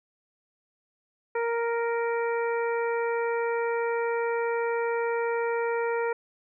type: harmonic tone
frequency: 466.2 Hz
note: A#4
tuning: in tune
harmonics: 1 / 2 / 3 / 4 / 5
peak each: -26 / -32 / -36 / -38 / -40 dBFS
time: 1.35-6.13 s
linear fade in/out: 5 ms
effects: none